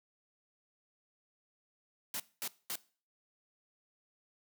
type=noise bursts; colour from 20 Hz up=white; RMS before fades=-38 dBFS; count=3; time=2.14-2.757 s; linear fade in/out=2 ms; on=59 ms; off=220 ms; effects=noise-tail reverb RT60 0.4 s tail -20 dB re dry + high-pass 150 Hz 12 dB/octave